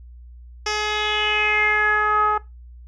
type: tone with low-pass filter sweep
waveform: 10% pulse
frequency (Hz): 422.9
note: G#4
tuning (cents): +31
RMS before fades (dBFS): -20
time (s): 0.66-2.38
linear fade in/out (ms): 5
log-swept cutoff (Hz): 5100 to 1100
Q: 5.1
effects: noise-tail reverb RT60 0.2 s tail -19 dB re dry + added 60 Hz sine -39 dBFS peak until 2.87 s